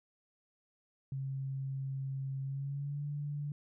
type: tone with pitch glide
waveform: sine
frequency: 135.1 to 145.64 Hz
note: C#3 to D3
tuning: -44 to -14 cents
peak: -35 dBFS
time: 1.12-3.52 s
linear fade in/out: 2 ms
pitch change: +130 cents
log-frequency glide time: 2.42-3.05 s
effects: none